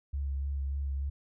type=tone with vibrato; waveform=sine; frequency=69.3 Hz; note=C#2; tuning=in tune; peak=-30 dBFS; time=0.13-1.1 s; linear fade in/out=10 ms; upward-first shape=sine; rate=3.4 Hz; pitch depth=23 cents each way; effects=none